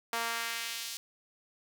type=tone with high-pass filter sweep; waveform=sawtooth; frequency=231 Hz; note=A#3; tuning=16 cents flat; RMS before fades=-36 dBFS; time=0.13-0.97 s; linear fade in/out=0 ms; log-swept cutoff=850 to 4600 Hz; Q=1; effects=none